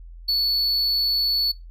triangle tone, 4435 Hz, C#8, in tune, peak -17 dBFS, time 0.28-1.52 s, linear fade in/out 10 ms, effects noise-tail reverb RT60 0.2 s tail -22 dB re dry + added 42 Hz sine -38 dBFS peak until 1.7 s

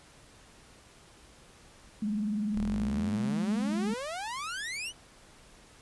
sine tone with vibrato, 210 Hz, G#3, 19 cents sharp, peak -28 dBFS, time 2.02-3.94 s, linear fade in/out 5 ms, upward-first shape sine, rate 20 Hz, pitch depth 92 cents each way
sawtooth exponential sweep, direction up, 32.7 to 3078 Hz, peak -31 dBFS, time 2.53-4.93 s, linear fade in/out 50 ms
effects pink hiss -56 dBFS RMS until 5.81 s + resampled to 24000 Hz

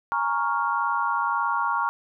sine chord, Bb minor seventh, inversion third, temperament equal, 830.6 / 932.3 / 1108.7 / 1396.9 Hz, Ab5 / Bb5 / Db6 / F6, 0 / 0 / 0 / 0 cents, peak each -32 / -26 / -26 / -28 dBFS, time 0.12-1.89 s, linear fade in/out 0 ms, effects none

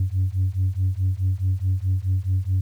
sine beating tone pair, 91.7 / 96.4 Hz, F#2 / G2, -15 / -28 cents, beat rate 4.7 Hz, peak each -21 dBFS, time 0-2.61 s, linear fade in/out 5 ms, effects tanh soft clip ceiling -15 dBFS + 9-bit

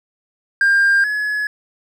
triangle tone pair in turn, 1600 / 1695.1 Hz, G6 / G#6, +35 / +35 cents, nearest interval minor second, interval 100 cents, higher second, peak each -8 / -16 dBFS, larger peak first, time 0.61-1.04 / 1.04-1.47 s, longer neither, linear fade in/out 2 ms, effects tanh soft clip ceiling -6 dBFS

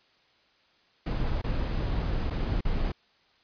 brown noise with dropouts, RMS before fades -28 dBFS, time 1.06-2.92 s, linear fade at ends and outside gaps 5 ms, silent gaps 1.417-1.44 / 2.301-2.306 / 2.609-2.65 s, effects white hiss -64 dBFS RMS until 3.43 s + resampled to 11025 Hz

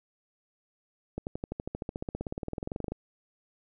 accelerating click train, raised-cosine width 2 ms, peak -20 dBFS, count 30, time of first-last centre 1.18-2.92 s, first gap 89 ms, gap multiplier 0.97, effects none

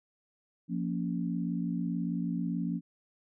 sine chord, Bb minor, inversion second, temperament just, 174.81 / 233.1 / 279.7 Hz, F3 / Bb3 / Db4, +2 / 0 / +16 cents, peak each -32 / -35 / -36 dBFS, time 0.68-2.81 s, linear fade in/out 50 ms, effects none

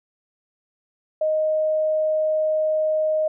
sine tone, 622.3 Hz, D#5, in tune, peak -18 dBFS, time 1.21-3.28 s, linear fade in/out 5 ms, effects none

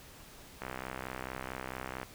click train, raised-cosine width 0.5 ms, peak -23 dBFS, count 92, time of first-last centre 0.62-2.031 s, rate 64.5 Hz, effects pink hiss -53 dBFS RMS until 2.14 s

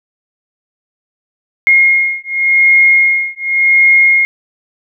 sine beating tone pair, 2144 / 2144.89 Hz, C7 / C7, +42 / +42 cents, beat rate 0.89 Hz, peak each -10 dBFS, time 1.67-4.25 s, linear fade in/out 0 ms, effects none

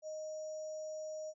sine tone with sample-and-hold, 621 Hz, D#5, 3 cents flat, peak -40 dBFS, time 0.02-1.34 s, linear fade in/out 50 ms, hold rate 6300 Hz, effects resampled to 22050 Hz

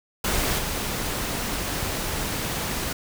pink noise with level steps, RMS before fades -24 / -28 dBFS, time 0.24-2.93 s, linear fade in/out 5 ms, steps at 0.58 s, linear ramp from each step 10 ms, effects none

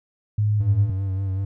sine tone, 105.3 Hz, G#2, 24 cents sharp, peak -17 dBFS, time 0.38-0.9 s, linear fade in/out 5 ms
triangle tone with vibrato, 96.3 Hz, G2, 30 cents flat, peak -20 dBFS, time 0.6-1.45 s, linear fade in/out 5 ms, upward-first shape sine, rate 5.2 Hz, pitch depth 39 cents each way
effects none

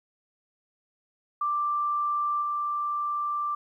sine tone with level steps, 1178 Hz, D6, 5 cents sharp, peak -24 / -26 dBFS, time 1.41-3.55 s, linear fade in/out 5 ms, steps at 2.41 s, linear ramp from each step 20 ms, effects 11-bit

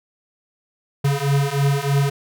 square beating tone pair, 138.59 / 141.79 Hz, C#3 / C#3, 0 / +40 cents, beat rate 3.2 Hz, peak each -21 / -20 dBFS, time 1.04-2.1 s, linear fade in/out 10 ms, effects none

